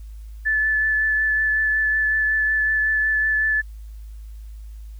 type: tone with vibrato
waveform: sine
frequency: 1740 Hz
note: A6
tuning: 20 cents flat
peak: -17 dBFS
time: 0.45-3.62 s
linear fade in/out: 20 ms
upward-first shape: triangle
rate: 5.4 Hz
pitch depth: 14 cents each way
effects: added 53 Hz sine -34 dBFS peak until 4.99 s + white hiss -60 dBFS RMS until 4.99 s